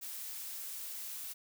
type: noise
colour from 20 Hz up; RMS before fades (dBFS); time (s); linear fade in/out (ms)
blue; -43; 0.01-1.34; 20
effects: none